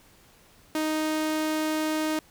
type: tone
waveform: sawtooth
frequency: 311.1 Hz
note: D#4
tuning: in tune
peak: -21 dBFS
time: 0.75-2.19 s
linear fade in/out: 2 ms
effects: pink hiss -57 dBFS RMS until 2.3 s